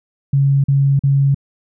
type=tone bursts; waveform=sine; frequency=138.59 Hz; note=C#3; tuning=in tune; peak=-10 dBFS; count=3; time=0.33-1.346 s; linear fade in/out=5 ms; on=310 ms; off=43 ms; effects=none